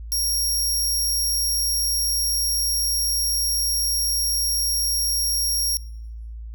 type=tone; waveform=20% pulse; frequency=5588 Hz; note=F8; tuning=in tune; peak=-15 dBFS; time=0.12-5.77 s; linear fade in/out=0 ms; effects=noise-tail reverb RT60 0.9 s tail -24 dB re dry + added 56 Hz sine -32 dBFS peak until 6.54 s